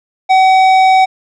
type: tone with tanh clipping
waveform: triangle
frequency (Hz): 757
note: F#5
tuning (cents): +39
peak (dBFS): -7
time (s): 0.29-1.06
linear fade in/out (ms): 20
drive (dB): 16
effects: none